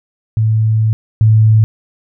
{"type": "tone pair in turn", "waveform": "sine", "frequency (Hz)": [110, 109.48], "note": ["A2", "A2"], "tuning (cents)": [0, -8], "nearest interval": "unison", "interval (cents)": 8, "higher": "first", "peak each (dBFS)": [-9, -5], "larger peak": "second", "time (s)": [[0.37, 0.93], [1.21, 1.64]], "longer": "first", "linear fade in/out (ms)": 0, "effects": []}